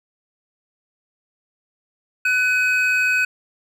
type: tone pair together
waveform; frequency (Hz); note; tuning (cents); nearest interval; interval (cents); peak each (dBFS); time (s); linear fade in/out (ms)
triangle; 1497 / 2531; F#6 / D#7; +20 / +29; major sixth; 909; -17; 2.25-3.25; 5
effects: none